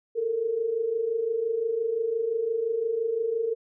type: tone pair together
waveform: sine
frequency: 433.1 / 458.9 Hz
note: A4 / A#4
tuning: -27 / -27 cents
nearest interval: minor second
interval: 100 cents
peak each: -31 / -25 dBFS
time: 0.15-3.55 s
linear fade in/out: 20 ms
effects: none